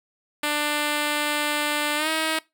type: tone with pitch glide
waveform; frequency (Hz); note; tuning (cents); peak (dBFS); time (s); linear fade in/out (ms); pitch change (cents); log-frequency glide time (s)
5% pulse; 296.4 to 317.7; D4 to D#4; +16 to +36; -11; 0.43-2.39; 5; +120; 1.96-2.09
effects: noise-tail reverb RT60 0.2 s tail -21 dB re dry